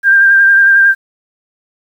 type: tone with vibrato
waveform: sine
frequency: 1590 Hz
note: G6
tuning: 24 cents sharp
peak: -4 dBFS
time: 0.03-0.95 s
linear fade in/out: 50 ms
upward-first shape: sine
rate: 11 Hz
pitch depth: 24 cents each way
effects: 7-bit